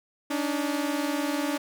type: tone pair together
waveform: sawtooth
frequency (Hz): 284.8 / 304.9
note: C#4 / D#4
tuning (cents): +47 / -35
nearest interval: minor second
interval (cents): 118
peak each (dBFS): -24 / -26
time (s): 0.3-1.58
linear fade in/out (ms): 10
effects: none